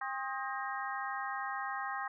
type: harmonic tone with a mistuned harmonic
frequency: 266.9 Hz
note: C4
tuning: 35 cents sharp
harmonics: 3 / 4 / 5 / 6 / 7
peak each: -40 / -41 / -42 / -43 / -43 dBFS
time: 0.01-2.08 s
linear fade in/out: 5 ms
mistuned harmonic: 5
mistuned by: -100 cents
effects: none